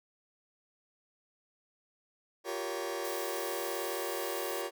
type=chord; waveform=sawtooth; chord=G half-diminished seventh; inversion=third; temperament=just; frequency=352.8 / 392 / 470.4 / 564.5 Hz; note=F4 / G4 / Bb4 / Db5; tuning=+18 / 0 / +16 / +31 cents; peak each=-36 dBFS; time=2.44-4.71 s; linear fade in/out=50 ms
type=noise; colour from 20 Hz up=blue; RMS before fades=-43 dBFS; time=3.04-4.62 s; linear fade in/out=5 ms
effects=none